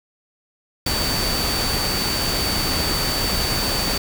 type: tone in noise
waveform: sine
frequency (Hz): 4568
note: D8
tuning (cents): -49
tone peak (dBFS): -24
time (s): 0.86-3.98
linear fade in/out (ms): 5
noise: pink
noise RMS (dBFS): -23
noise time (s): 0.86-3.98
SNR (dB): -4
effects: none